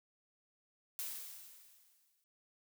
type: noise with exponential decay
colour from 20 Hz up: blue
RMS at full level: -40 dBFS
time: 0.99-2.24 s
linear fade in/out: 0 ms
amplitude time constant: 270 ms
effects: none